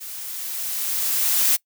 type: noise with level ramp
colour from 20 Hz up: blue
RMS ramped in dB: -35 to -17 dBFS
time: 0-1.57 s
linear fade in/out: 20 ms
effects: noise-tail reverb RT60 0.1 s tail -23 dB re dry